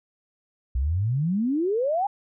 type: exponential sweep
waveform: sine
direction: up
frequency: 59.1 to 832 Hz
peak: -21 dBFS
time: 0.75-2.07 s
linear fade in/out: 5 ms
effects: none